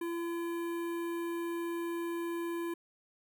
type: tone with notch filter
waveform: square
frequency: 339.4 Hz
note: F4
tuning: 49 cents flat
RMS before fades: -36 dBFS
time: 0.01-2.74 s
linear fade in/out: 5 ms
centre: 5200 Hz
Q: 0.53
effects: none